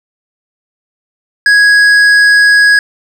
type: tone with hard clipping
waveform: triangle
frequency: 1661.2 Hz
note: G#6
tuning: in tune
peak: -5 dBFS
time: 1.46-2.79 s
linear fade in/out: 2 ms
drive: 11 dB
effects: none